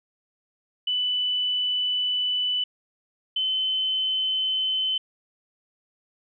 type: tone pair in turn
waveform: sine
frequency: 2986 / 3054 Hz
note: F#7 / G7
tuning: +15 / -46 cents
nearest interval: unison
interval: 39 cents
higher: second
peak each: -22 dBFS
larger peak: neither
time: 0.87-2.64 / 3.36-4.98 s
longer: first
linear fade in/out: 5 ms
effects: none